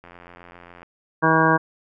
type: click train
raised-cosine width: 0.5 ms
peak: -28 dBFS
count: 70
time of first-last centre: 0.04-0.83 s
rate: 87.3 Hz
type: harmonic tone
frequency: 160.7 Hz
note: E3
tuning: 44 cents flat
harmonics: 1 / 2 / 3 / 4 / 5 / 6 / 7 / 9 / 10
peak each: -23 / -22 / -24 / -25 / -27 / -21 / -22 / -25 / -22 dBFS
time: 1.22-1.58 s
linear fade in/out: 20 ms
effects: none